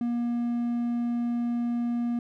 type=tone; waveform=triangle; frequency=238.1 Hz; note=A#3; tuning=37 cents sharp; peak=-23 dBFS; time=0.01-2.19 s; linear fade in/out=2 ms; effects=none